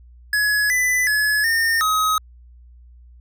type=tone with pitch steps; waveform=square; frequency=1688 / 1997 / 1702 / 1824 / 1267 Hz; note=G#6 / B6 / G#6 / A#6 / D#6; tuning=+28 / +19 / +42 / -38 / +31 cents; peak=-17 dBFS; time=0.33-2.18 s; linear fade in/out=2 ms; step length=370 ms; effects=added 60 Hz sine -43 dBFS peak until 3.2 s